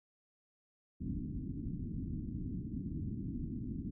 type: low-pass noise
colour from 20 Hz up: white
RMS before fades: -40 dBFS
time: 1-3.91 s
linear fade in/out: 10 ms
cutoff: 290 Hz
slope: 48 dB/octave
effects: none